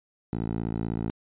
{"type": "tone with band-pass filter", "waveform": "10% pulse", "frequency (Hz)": 56.1, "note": "A1", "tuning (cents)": 34, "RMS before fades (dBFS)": -30, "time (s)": [0.33, 1.1], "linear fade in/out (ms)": 0, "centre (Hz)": 200, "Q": 0.54, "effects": ["resampled to 8000 Hz"]}